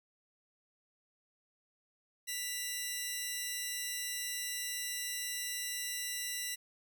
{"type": "tone pair together", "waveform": "10% pulse", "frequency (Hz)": [1975.5, 2794], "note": ["B6", "F7"], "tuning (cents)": [0, 0], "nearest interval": "tritone", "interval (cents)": 600, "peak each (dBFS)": [-29, -32], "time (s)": [2.27, 6.56], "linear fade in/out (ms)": 20, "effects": []}